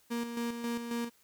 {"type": "tone with tremolo", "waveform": "35% pulse", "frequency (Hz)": 235.3, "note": "A#3", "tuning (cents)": 16, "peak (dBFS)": -30, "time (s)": [0.1, 1.1], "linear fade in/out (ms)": 20, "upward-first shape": "square", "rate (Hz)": 3.7, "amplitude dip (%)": 50, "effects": ["white hiss -66 dBFS RMS until 1.23 s"]}